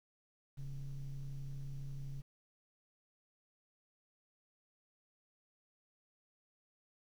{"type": "ring-modulated tone", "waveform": "triangle", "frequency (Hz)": 76.5, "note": "D#2", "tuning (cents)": -29, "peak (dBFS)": -34, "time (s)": [0.57, 2.22], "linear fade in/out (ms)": 20, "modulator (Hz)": 60.5, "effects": ["tanh soft clip ceiling -35 dBFS", "11-bit"]}